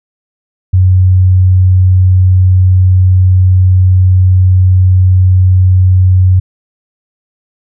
sine tone, 92.5 Hz, F#2, in tune, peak -3 dBFS, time 0.73-6.4 s, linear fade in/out 10 ms, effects none

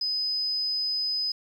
sine tone, 5020 Hz, D#8, 15 cents sharp, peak -25 dBFS, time 0.01-1.32 s, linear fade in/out 5 ms, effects 9-bit

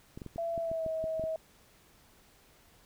clicks, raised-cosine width 3 ms, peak -29 dBFS, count 10, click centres 0.175 / 0.218 / 0.263 / 0.36 / 0.578 / 0.715 / 0.863 / 1.041 / 1.196 / 1.239 s
sine tone with pitch glide, 671 to 640.7 Hz, E5 to E5, +31 to -49 cents, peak -31 dBFS, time 0.38-1.36 s, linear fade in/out 2 ms, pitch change -80 cents, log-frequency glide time 0.57-0.88 s
effects pink hiss -62 dBFS RMS until 2.85 s

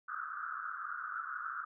white band-pass noise, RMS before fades -41 dBFS, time 0.08-1.65 s, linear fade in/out 10 ms, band 1200 to 1500 Hz, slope 96 dB/octave, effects none

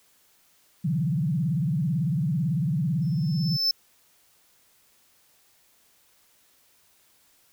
sine tone with vibrato, 155.56 Hz, D#3, in tune, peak -22 dBFS, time 0.84-3.57 s, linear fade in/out 10 ms, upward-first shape sine, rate 18 Hz, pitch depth 280 cents each way
triangle tone with exponential growth, 5274 Hz, E8, in tune, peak -17 dBFS, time 3.02-3.71 s, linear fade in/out 2 ms, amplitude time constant 150 ms
effects white hiss -62 dBFS RMS until 7.52 s

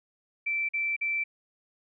sine tone bursts, 2334 Hz, D7, 11 cents flat, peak -26 dBFS, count 3, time 0.46-1.24 s, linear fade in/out 10 ms, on 230 ms, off 45 ms, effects none

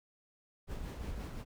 brown noise with tremolo, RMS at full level -39 dBFS, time 0.67-1.45 s, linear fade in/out 50 ms, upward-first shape sine, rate 5.7 Hz, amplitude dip 40%, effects none

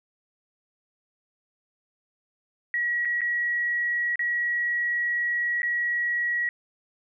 sine tone with dropouts, 1916 Hz, A#6, 47 cents sharp, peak -23 dBFS, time 2.74-6.49 s, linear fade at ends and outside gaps 1 ms, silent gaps 3.05-3.054 / 3.208-3.216 / 4.157-4.193 / 5.619-5.631 s, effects none

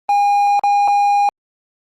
triangle tone with dropouts, 813 Hz, G#5, 37 cents flat, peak -9 dBFS, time 0.09-1.29 s, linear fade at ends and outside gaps 1 ms, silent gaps 0.594-0.636 / 0.877-0.881 s, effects Opus 24 kbps

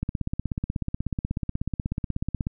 click train, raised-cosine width 5 ms, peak -14 dBFS, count 41, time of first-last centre 0.03-2.469 s, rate 16.4 Hz, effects none

